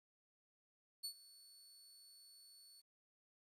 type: tone with ADSR envelope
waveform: sawtooth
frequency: 4434 Hz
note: C#8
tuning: in tune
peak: -38 dBFS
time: 1.03-2.82 s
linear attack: 18 ms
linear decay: 82 ms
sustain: -20 dB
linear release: 25 ms
effects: resampled to 32000 Hz + 13-bit